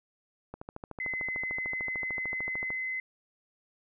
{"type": "click train", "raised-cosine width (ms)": 1, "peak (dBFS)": -26, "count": 30, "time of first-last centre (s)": [0.54, 2.704], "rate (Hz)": 13.4}
{"type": "tone", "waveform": "sine", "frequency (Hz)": 2045, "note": "C7", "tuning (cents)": -40, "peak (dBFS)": -31, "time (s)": [1, 3], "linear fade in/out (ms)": 2}
{"effects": []}